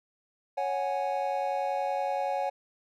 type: chord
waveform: triangle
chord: C# suspended fourth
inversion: none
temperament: equal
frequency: 554.4 / 740 / 830.6 Hz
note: C#5 / F#5 / G#5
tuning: 0 / 0 / 0 cents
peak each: -30 dBFS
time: 0.57-2.5 s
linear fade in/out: 10 ms
effects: none